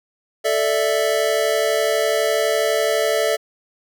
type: chord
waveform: square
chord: A suspended fourth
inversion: none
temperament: equal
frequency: 440 / 587.3 / 659.3 Hz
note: A4 / D5 / E5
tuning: 0 / 0 / 0 cents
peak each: -22 dBFS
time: 0.44-3.37 s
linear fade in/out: 20 ms
effects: none